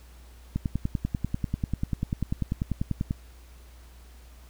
click train, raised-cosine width 5 ms, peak -14 dBFS, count 27, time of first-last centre 0.56-3.109 s, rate 10.2 Hz, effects added 60 Hz sine -47 dBFS peak until 4.49 s + pink hiss -57 dBFS RMS until 4.49 s

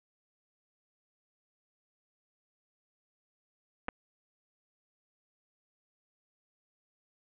clicks, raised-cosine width 0.5 ms, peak -19 dBFS, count 2, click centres 3.884 / 3.888 s, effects resampled to 8000 Hz + 10-bit

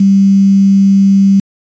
sine tone with quantisation, 196 Hz, G3, in tune, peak -4 dBFS, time 0-1.4 s, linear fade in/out 5 ms, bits 5, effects resampled to 16000 Hz

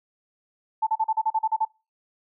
sine tone bursts, 880 Hz, A5, in tune, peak -19 dBFS, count 10, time 0.82-1.652 s, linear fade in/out 10 ms, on 49 ms, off 38 ms, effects noise-tail reverb RT60 0.3 s tail -24 dB re dry

